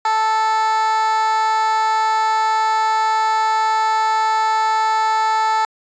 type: tone with high-pass filter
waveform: 15% pulse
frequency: 439.1 Hz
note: A4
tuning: 4 cents flat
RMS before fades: -17 dBFS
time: 0.05-5.65 s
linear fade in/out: 2 ms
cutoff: 920 Hz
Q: 3.8
effects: resampled to 16000 Hz